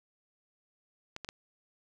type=clicks; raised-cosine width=0.2 ms; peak=-22 dBFS; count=3; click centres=1.164 / 1.247 / 1.289 s; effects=none